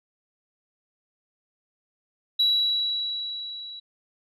sine tone with level ramp, 3910 Hz, B7, 18 cents flat, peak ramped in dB -16 to -37 dBFS, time 2.39-3.8 s, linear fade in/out 10 ms, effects tanh soft clip ceiling -14 dBFS

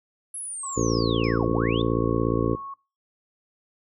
sine linear two-way sweep, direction down then up, 11000 to 58.27 to 3687 Hz, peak -31 dBFS, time 0.34-1.82 s, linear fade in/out 5 ms, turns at 1.5 s
sine tone with pitch glide, 1092 to 1100.9 Hz, C#6 to C#6, -26 to -12 cents, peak -34 dBFS, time 0.63-2.74 s, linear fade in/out 5 ms, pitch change +14 cents, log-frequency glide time 0.9-1.01 s
harmonic tone, 57 Hz, A#1, 38 cents flat, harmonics 1 / 2 / 3 / 4 / 5 / 6 / 7 / 8 / 9, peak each -32 / -28 / -32 / -31 / -27 / -29 / -30 / -28 / -33 dBFS, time 0.76-2.56 s, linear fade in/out 20 ms
sine tone with exponential decay, 5200 Hz, E8, 24 cents flat, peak -34 dBFS, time 1.24-1.47 s, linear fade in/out 0 ms, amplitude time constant 48 ms
effects noise-tail reverb RT60 0.3 s tail -22 dB re dry

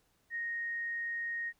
sine tone, 1864.7 Hz, A#6, in tune, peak -34 dBFS, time 0.3-1.53 s, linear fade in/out 50 ms, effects pink hiss -73 dBFS RMS until 1.59 s

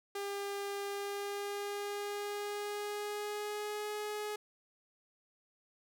sawtooth tone with pitch glide, 401.2 to 420.2 Hz, G4 to G#4, +40 to +20 cents, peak -33 dBFS, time 0.15-4.36 s, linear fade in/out 5 ms, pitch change +80 cents, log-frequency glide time 0.84-3.91 s, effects none

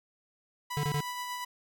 sawtooth tone with tremolo, 987.8 Hz, B5, in tune, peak -30 dBFS, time 0.7-1.45 s, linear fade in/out 10 ms, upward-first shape sine, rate 8.4 Hz, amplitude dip 30%
square tone bursts, 146.83 Hz, D3, in tune, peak -29 dBFS, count 3, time 0.77-1.005 s, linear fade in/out 0 ms, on 63 ms, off 23 ms
effects none

